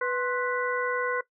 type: harmonic tone with a mistuned harmonic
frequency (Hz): 493.9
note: B4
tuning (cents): 0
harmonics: 1 / 2 / 3 / 4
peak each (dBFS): -29 / -32 / -30 / -35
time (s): 0.01-1.21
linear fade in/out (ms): 5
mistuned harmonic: 2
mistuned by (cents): +110
effects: noise-tail reverb RT60 0.1 s tail -18 dB re dry